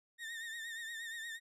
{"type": "tone with vibrato", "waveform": "35% pulse", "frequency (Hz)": 1829, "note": "A#6", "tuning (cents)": -33, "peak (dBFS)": -40, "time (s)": [0.18, 1.4], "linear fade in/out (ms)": 50, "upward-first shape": "triangle", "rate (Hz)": 8.5, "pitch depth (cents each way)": 67, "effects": ["low-pass 11000 Hz 12 dB/octave"]}